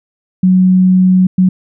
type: tone bursts at uneven times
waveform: sine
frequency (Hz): 185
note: F#3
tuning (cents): 0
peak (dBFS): -5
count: 2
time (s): 0.43-1.27 / 1.38-1.49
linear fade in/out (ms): 5
effects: none

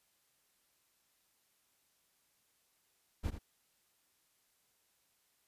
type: noise with echo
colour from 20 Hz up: brown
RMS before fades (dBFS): -35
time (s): 3.23-3.31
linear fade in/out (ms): 20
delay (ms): 81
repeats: 1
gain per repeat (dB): -9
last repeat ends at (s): 3.391
effects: white hiss -75 dBFS RMS until 5.47 s + resampled to 32000 Hz

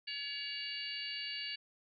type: harmonic tone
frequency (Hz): 567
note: C#5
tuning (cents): +39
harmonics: 3 / 4 / 5 / 6 / 7 / 8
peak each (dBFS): -49 / -47 / -42 / -54 / -50 / -43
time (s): 0.07-1.56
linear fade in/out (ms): 10
effects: none

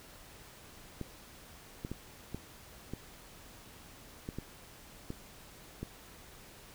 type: clicks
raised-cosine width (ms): 3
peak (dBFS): -25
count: 9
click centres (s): 1.013 / 1.849 / 1.916 / 2.346 / 2.936 / 4.289 / 4.386 / 5.104 / 5.83
effects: pink hiss -54 dBFS RMS until 6.74 s

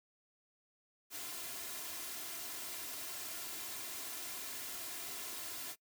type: noise with comb filter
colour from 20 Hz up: white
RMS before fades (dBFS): -44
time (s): 1.1-5.76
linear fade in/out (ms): 50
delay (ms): 2.9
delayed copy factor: +0.55
effects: noise-tail reverb RT60 0.1 s tail -23 dB re dry + high-pass 100 Hz 12 dB/octave

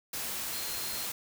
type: tone in noise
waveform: sine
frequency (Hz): 4200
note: C8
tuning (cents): +6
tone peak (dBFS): -42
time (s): 0.53-1.06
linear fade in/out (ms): 5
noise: white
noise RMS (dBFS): -36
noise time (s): 0.13-1.12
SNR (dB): -9
effects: none

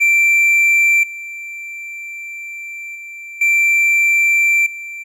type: tone with level steps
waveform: triangle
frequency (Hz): 2349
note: D7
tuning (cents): 0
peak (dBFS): -8 / -25 / -28 / -9 / -25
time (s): 0-5.04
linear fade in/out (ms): 20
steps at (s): 1.03 / 2.95 / 3.41 / 4.66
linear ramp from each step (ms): 5
effects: none

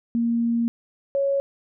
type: tone pair in turn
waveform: sine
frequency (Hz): 233.4 / 554.2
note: A#3 / C#5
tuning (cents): +2 / -1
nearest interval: octave + minor third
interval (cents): 1497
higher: second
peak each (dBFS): -19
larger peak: neither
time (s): 0.15-0.68 / 1.15-1.4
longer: first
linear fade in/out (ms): 0
effects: none

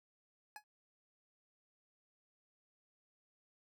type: tone with exponential decay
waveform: 25% pulse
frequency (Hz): 841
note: G#5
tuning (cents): +22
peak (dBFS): -40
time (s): 0.56-0.64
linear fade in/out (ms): 1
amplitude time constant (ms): 16
effects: none

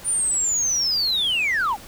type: linear sweep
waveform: sine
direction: down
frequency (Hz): 9410 to 732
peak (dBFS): -17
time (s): 0.04-1.77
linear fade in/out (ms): 50
effects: tanh soft clip ceiling -17 dBFS + pink hiss -42 dBFS RMS until 1.87 s

